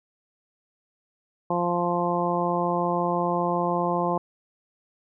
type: harmonic tone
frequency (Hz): 174.61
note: F3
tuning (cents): 0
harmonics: 1 / 2 / 3 / 4 / 5 / 6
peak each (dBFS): -29 / -29 / -29 / -29 / -29 / -29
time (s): 1.5-4.18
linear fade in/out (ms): 5
effects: none